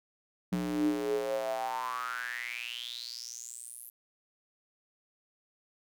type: tone with high-pass filter sweep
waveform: square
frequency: 59.8 Hz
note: A#1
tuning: 45 cents sharp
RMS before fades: -35 dBFS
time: 0.52-3.9 s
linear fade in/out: 5 ms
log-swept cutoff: 200 to 12000 Hz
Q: 9.1
effects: none